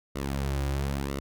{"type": "tone with flanger", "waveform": "sawtooth", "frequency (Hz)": 69, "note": "C#2", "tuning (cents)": -7, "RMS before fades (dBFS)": -30, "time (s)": [0.15, 1.2], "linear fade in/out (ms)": 10, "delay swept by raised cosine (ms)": [1.2, 4.6], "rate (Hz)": 1, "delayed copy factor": -0.7, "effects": []}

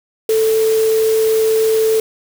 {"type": "tone in noise", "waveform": "sine", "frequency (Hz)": 441.7, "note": "A4", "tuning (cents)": 7, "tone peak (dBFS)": -11, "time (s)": [0.29, 2], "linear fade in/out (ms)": 2, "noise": "white", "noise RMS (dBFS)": -27, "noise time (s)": [0.29, 2], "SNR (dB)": 13, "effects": []}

